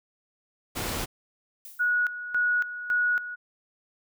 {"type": "noise", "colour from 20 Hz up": "pink", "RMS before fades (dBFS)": -31, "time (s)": [0.75, 1.06], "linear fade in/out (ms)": 20}
{"type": "noise with exponential decay", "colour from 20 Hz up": "violet", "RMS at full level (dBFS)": -41, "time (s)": [1.65, 2.09], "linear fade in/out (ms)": 0, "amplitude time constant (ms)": 94}
{"type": "tone with tremolo", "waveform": "sine", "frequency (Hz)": 1459, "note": "F#6", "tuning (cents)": -25, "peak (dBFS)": -21, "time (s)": [1.79, 3.36], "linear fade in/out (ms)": 20, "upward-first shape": "square", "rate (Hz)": 1.8, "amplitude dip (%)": 75}
{"effects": []}